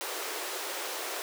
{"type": "high-pass noise", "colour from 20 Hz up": "pink", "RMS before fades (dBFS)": -36, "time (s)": [0.01, 1.22], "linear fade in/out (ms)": 0, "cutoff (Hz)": 350, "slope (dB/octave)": 48, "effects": []}